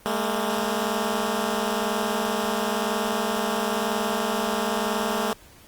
10% pulse tone pair together, 206.4 / 227.4 Hz, G#3 / A#3, -10 / -43 cents, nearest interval major second, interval 167 cents, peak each -18 dBFS, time 0.06-5.33 s, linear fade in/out 0 ms, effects pink hiss -51 dBFS RMS until 5.67 s + Opus 24 kbps

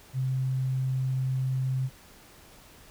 sine tone, 130.81 Hz, C3, in tune, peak -25 dBFS, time 0.13-1.9 s, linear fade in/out 50 ms, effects pink hiss -53 dBFS RMS until 2.9 s

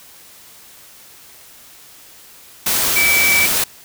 sine tone in noise, 2304 Hz, D7, 34 cents flat, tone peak -13 dBFS, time 2.96-3.46 s, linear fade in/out 5 ms, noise white, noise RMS -17 dBFS, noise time 2.66-3.64 s, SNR +1 dB, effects white hiss -43 dBFS RMS until 3.84 s

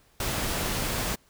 pink noise with ADSR envelope, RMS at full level -27 dBFS, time 0.2-1.16 s, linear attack 4 ms, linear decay 3 ms, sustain -2 dB, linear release 17 ms, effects pink hiss -62 dBFS RMS until 1.29 s

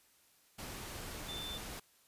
sine tone in noise, 3545 Hz, A7, 12 cents sharp, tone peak -42 dBFS, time 1.28-1.58 s, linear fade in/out 10 ms, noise pink, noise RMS -45 dBFS, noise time 0.58-1.8 s, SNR 0 dB, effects white hiss -68 dBFS RMS until 2.07 s + resampled to 32000 Hz

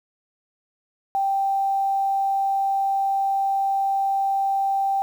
sine tone with quantisation, 784 Hz, G5, in tune, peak -19 dBFS, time 1.15-5.02 s, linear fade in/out 0 ms, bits 8, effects none

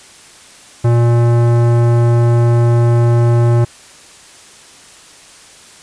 sine tone with tanh clipping, 118.4 Hz, A#2, 27 cents sharp, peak -10 dBFS, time 0.84-3.65 s, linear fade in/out 10 ms, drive 18 dB, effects white hiss -40 dBFS RMS until 5.82 s + resampled to 22050 Hz

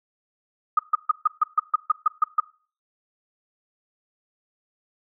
sine tone bursts, 1244.5 Hz, D#6, in tune, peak -14 dBFS, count 11, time 0.77-2.401 s, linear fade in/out 5 ms, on 21 ms, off 140 ms, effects noise-tail reverb RT60 0.4 s tail -21 dB re dry

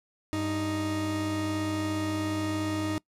40% pulse tone pair together, 98 / 311.1 Hz, G2 / D#4, 0 / 0 cents, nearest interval octave + minor sixth, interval 2000 cents, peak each -33 / -28 dBFS, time 0.33-2.98 s, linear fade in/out 0 ms, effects noise-tail reverb RT60 0.1 s tail -23 dB re dry + low-pass 11000 Hz 12 dB/octave

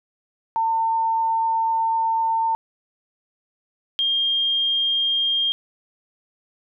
sine tone pair in turn, 902 / 3214 Hz, A5 / G7, +43 / +43 cents, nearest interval octave + minor seventh, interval 2200 cents, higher second, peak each -18 dBFS, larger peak neither, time 0.56-2.55 / 3.99-5.52 s, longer first, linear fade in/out 0 ms, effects none

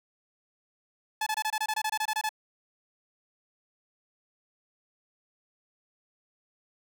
sawtooth tone bursts, 863 Hz, A5, 34 cents flat, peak -23 dBFS, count 14, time 1.21-2.292 s, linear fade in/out 5 ms, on 55 ms, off 24 ms, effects none

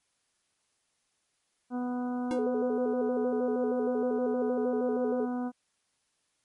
harmonic tone, 247.4 Hz, B3, 3 cents sharp, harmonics 1 / 2 / 3 / 4 / 5 / 6, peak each -30 / -41 / -40 / -46 / -49 / -51 dBFS, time 1.7-5.52 s, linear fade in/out 50 ms
square tone with exponential decay, 310 Hz, D#4, 6 cents flat, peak -30 dBFS, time 2.31-2.46 s, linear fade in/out 0 ms, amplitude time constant 31 ms
sine tone with vibrato, 466.2 Hz, A#4, in tune, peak -28 dBFS, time 2.31-5.26 s, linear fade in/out 20 ms, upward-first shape square, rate 6.4 Hz, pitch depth 140 cents each way
effects white hiss -75 dBFS RMS until 6.44 s + MP3 48 kbps

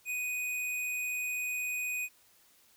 square tone, 2489 Hz, D#7, in tune, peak -33 dBFS, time 0.05-2.09 s, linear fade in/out 50 ms, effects white hiss -64 dBFS RMS until 2.76 s

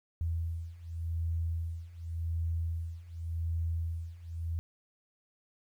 sine beating tone pair, 82.41 / 83.29 Hz, E2 / E2, 0 / +18 cents, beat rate 0.88 Hz, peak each -36 / -34 dBFS, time 0.21-4.59 s, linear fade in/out 0 ms, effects 11-bit

